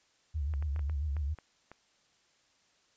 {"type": "tone with vibrato", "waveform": "sine", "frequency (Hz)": 73.42, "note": "D2", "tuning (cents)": 0, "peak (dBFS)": -30, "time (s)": [0.34, 1.35], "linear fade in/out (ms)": 20, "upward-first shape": "sine", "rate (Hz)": 7.4, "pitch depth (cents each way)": 120}
{"type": "clicks", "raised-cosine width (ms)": 0.5, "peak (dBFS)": -33, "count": 8, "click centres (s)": [0.538, 0.625, 0.762, 0.793, 0.897, 1.167, 1.387, 1.716]}
{"effects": ["white hiss -69 dBFS RMS until 2.96 s", "resampled to 16000 Hz"]}